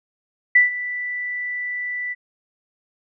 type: tone with ADSR envelope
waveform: sine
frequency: 1975.5 Hz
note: B6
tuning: in tune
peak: -8 dBFS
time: 0.55-2.15 s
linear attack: 8 ms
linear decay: 140 ms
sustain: -16 dB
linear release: 31 ms
effects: none